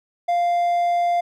triangle tone, 697 Hz, F5, 4 cents flat, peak -15 dBFS, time 0.28-1.21 s, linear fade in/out 10 ms, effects none

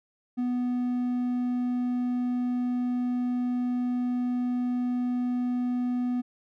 triangle tone, 246.9 Hz, B3, in tune, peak -23 dBFS, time 0.37-6.22 s, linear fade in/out 20 ms, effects none

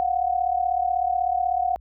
sine tone pair together, 710 / 746.2 Hz, F5 / F#5, +28 / +14 cents, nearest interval minor second, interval 86 cents, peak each -23 dBFS, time 0-1.76 s, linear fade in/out 0 ms, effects added 60 Hz sine -46 dBFS peak until 1.8 s

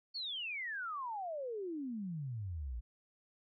sine exponential sweep, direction down, 4546 to 54.3 Hz, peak -38 dBFS, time 0.14-2.81 s, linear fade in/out 20 ms, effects none

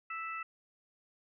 harmonic tone, 659.3 Hz, E5, in tune, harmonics 2 / 3 / 4, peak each -39 / -45 / -43 dBFS, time 0.1-0.43 s, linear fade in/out 5 ms, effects none

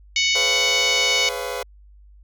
harmonic tone, 742 Hz, F#5, 5 cents sharp, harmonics 3 / 4 / 5 / 6 / 7 / 8 / 9, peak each -21 / -23 / -25 / -27 / -28 / -29 / -30 dBFS, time 0.16-1.29 s, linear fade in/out 2 ms
sawtooth chord, C# dominant seventh, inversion second, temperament just, 415.8 / 498.9 / 554.4 / 693 Hz, G#4 / B4 / C#5 / E#5, +2 / +17 / 0 / -14 cents, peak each -29 / -25 / -28 / -30 dBFS, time 0.35-1.63 s, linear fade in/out 5 ms
effects added 50 Hz sine -45 dBFS peak until 2.23 s

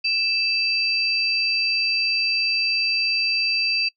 sine tone pair together, 2637 / 4680 Hz, E7 / D8, 0 / -7 cents, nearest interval minor seventh, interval 993 cents, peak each -22 dBFS, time 0.04-3.89 s, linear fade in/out 10 ms, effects noise-tail reverb RT60 0.1 s tail -24 dB re dry

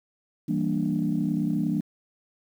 sine chord, E half-diminished seventh, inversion none, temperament equal, 164.81 / 196 / 233.1 / 293.7 Hz, E3 / G3 / Bb3 / D4, 0 / 0 / 0 / 0 cents, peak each -28 dBFS, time 0.48-1.81 s, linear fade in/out 10 ms, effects tanh soft clip ceiling -14 dBFS + 9-bit

